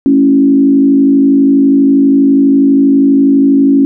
sine tone with frequency modulation, 276.1 Hz, C#4, 7 cents flat, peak -4 dBFS, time 0.06-3.85 s, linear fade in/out 0 ms, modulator 52.3 Hz, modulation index 0.69, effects none

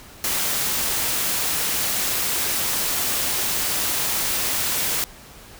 white noise, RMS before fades -23 dBFS, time 0.24-5.04 s, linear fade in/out 0 ms, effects pink hiss -44 dBFS RMS until 5.59 s

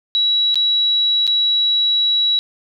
sine tone with dropouts, 3900 Hz, B7, 23 cents flat, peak -13 dBFS, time 0.15-2.39 s, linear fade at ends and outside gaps 0 ms, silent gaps 0.544-0.556 / 1.268-1.276 s, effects none

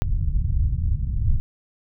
pink low-pass noise, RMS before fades -21 dBFS, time 0.02-1.4 s, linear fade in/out 0 ms, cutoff 120 Hz, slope 24 dB/octave, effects none

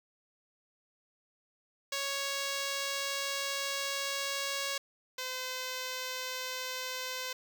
5% pulse tone pair in turn, 554.4 / 511.9 Hz, C#5 / C5, 0 / -38 cents, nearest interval minor second, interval 138 cents, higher first, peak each -21 / -24 dBFS, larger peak first, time 1.92-4.78 / 5.18-7.33 s, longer first, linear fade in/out 5 ms, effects none

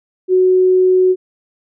sine tone, 370 Hz, F#4, in tune, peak -8 dBFS, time 0.28-1.16 s, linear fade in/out 50 ms, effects none

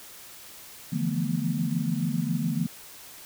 sine tone cluster, 146.7 / 165.5 / 172.6 / 218.6 / 242.2 Hz, D3 / E3 / F3 / A3 / B3, -2 / +7 / -20 / -11 / -34 cents, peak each -31 dBFS, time 0.92-2.67 s, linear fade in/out 10 ms, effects white hiss -46 dBFS RMS until 3.25 s

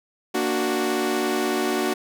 sawtooth chord, Bb augmented, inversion none, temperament equal, 233.1 / 293.7 / 370 Hz, Bb3 / D4 / F#4, 0 / 0 / 0 cents, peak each -24 / -23 / -20 dBFS, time 0.34-1.94 s, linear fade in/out 10 ms, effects none

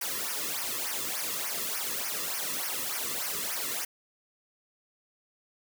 white noise with flanger, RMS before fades -33 dBFS, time 0.01-3.85 s, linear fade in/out 5 ms, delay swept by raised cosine 0.25 to 1.35 ms, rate 3.4 Hz, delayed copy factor -0.95, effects none

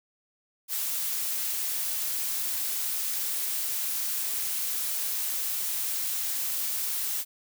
blue noise, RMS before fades -30 dBFS, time 0.68-7.25 s, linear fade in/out 50 ms, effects none

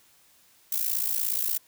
violet noise with amplitude modulation, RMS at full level -24 dBFS, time 0.72-1.58 s, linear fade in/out 5 ms, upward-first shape sine, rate 57 Hz, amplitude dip 80%, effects white hiss -60 dBFS RMS until 1.67 s

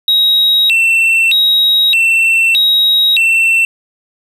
triangle tone with vibrato, 3200 Hz, G7, 35 cents sharp, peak -6 dBFS, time 0.08-3.65 s, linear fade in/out 2 ms, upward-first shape square, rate 0.81 Hz, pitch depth 300 cents each way, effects none

